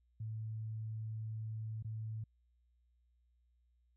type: tone with dropouts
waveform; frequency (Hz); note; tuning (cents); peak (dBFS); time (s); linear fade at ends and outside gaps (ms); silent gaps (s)
sine; 110; A2; 0; -39; 0.2-2.24; 5; 1.826-1.846
effects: added 60 Hz sine -70 dBFS peak until 3.96 s